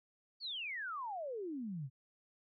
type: exponential sweep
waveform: sine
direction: down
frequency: 4610 to 123.47 Hz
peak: -39 dBFS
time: 0.4-1.9 s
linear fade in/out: 50 ms
effects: none